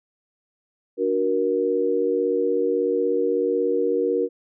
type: chord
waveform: sine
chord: D augmented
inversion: none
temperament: equal with one note detuned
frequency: 293.7 / 370 / 471.6 Hz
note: D4 / F#4 / A#4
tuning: 0 / 0 / +20 cents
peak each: -27 / -24 / -21 dBFS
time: 0.97-4.29 s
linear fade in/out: 50 ms
effects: none